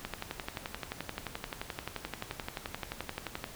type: click train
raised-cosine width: 0.3 ms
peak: -19 dBFS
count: 40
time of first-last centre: 0.05-3.441 s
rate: 11.5 Hz
effects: pink hiss -48 dBFS RMS until 3.55 s